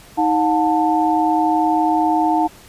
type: tone cluster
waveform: sine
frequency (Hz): 315.7 / 721 / 886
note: D#4 / F#5 / A5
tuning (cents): +25 / -45 / +12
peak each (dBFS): -18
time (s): 0.17-2.48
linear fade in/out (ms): 20
effects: pink hiss -44 dBFS RMS until 2.68 s + resampled to 32000 Hz